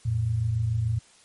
sine tone pair together, 87.31 / 114.21 Hz, F2 / A#2, 0 / -35 cents, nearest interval perfect fourth, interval 465 cents, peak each -30 / -23 dBFS, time 0.05-0.99 s, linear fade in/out 10 ms, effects white hiss -56 dBFS RMS until 1.24 s + MP3 48 kbps

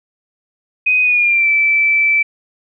sine tone with pitch glide, 2503 to 2322 Hz, D#7 to D7, +10 to -20 cents, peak -10 dBFS, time 0.86-2.23 s, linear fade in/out 10 ms, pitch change -130 cents, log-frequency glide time 1.02-1.49 s, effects none

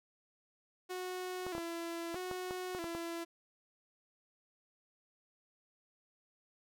sawtooth tone with vibrato, 351.1 Hz, F4, 9 cents sharp, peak -35 dBFS, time 0.89-3.25 s, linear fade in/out 20 ms, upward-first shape square, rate 0.79 Hz, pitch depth 74 cents each way
clicks, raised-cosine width 1 ms, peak -28 dBFS, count 9, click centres 1.466 / 1.551 / 1.581 / 2.144 / 2.313 / 2.509 / 2.749 / 2.842 / 2.95 s
effects none

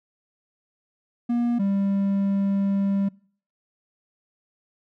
triangle tone pair in turn, 238.5 / 197.54 Hz, A#3 / G3, +40 / +14 cents, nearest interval minor third, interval 326 cents, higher first, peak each -18 dBFS, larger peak neither, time 1.29-1.59 / 1.59-3.09 s, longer second, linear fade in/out 10 ms, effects noise-tail reverb RT60 0.5 s tail -24 dB re dry

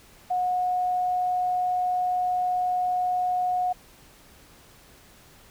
sine tone, 727 Hz, F#5, 31 cents flat, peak -22 dBFS, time 0.3-3.73 s, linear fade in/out 10 ms, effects pink hiss -53 dBFS RMS until 5.5 s

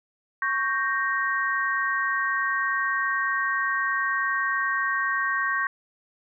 sine chord, G diminished, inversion second, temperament equal, 1108.7 / 1568 / 1864.7 Hz, Db6 / G6 / Bb6, 0 / 0 / 0 cents, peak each -27 dBFS, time 0.42-5.67 s, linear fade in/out 2 ms, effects none

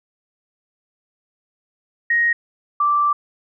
sine tone pair in turn, 1875 / 1171.3 Hz, A#6 / D6, +10 / -5 cents, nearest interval minor sixth, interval 815 cents, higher first, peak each -14 dBFS, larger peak neither, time 2.1-2.33 / 2.8-3.13 s, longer second, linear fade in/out 5 ms, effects none

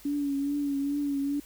sine tone with vibrato, 283.5 Hz, C#4, 39 cents sharp, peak -26 dBFS, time 0.05-1.4 s, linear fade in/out 5 ms, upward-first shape triangle, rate 2.4 Hz, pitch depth 47 cents each way, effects added 50 Hz sine -56 dBFS peak until 1.45 s + white hiss -53 dBFS RMS until 1.45 s

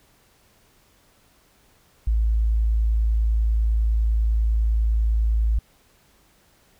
sine tone, 55 Hz, A1, in tune, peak -17 dBFS, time 2.07-5.59 s, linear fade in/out 5 ms, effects pink hiss -59 dBFS RMS until 6.79 s

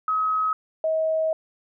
sine tone pair in turn, 1274 / 637 Hz, D#6 / D#5, +41 / +41 cents, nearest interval octave, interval 1200 cents, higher first, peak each -20 dBFS, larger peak neither, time 0.08-0.53 / 0.84-1.33 s, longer second, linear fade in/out 2 ms, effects none

